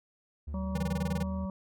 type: tone with pitch glide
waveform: triangle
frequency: 73.42 to 78.24 Hz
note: D2 to D#2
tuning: 0 to +10 cents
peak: -33 dBFS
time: 0.47-1.46 s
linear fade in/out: 10 ms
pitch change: +110 cents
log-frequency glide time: 0.59-1.15 s
type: harmonic tone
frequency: 190 Hz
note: F#3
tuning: 46 cents sharp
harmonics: 1 / 3 / 5 / 6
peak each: -33 / -43 / -47 / -49 dBFS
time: 0.54-1.5 s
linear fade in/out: 2 ms
type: tone bursts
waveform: square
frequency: 162.7 Hz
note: E3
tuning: 22 cents flat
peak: -30 dBFS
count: 10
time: 0.75-1.229 s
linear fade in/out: 5 ms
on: 29 ms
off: 21 ms
effects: none